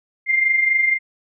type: tone pair together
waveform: sine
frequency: 2081 / 2105 Hz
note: C7 / C7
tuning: -10 / +10 cents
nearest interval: unison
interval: 20 cents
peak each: -23 / -15 dBFS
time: 0.26-0.99 s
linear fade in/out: 50 ms
effects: none